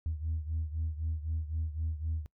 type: beating tone pair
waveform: sine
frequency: 78.4 / 82.3 Hz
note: D#2 / E2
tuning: +14 / -2 cents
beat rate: 3.9 Hz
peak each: -32 / -36 dBFS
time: 0.06-2.26 s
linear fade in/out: 0 ms
effects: noise-tail reverb RT60 0.1 s tail -23 dB re dry + tanh soft clip ceiling -26 dBFS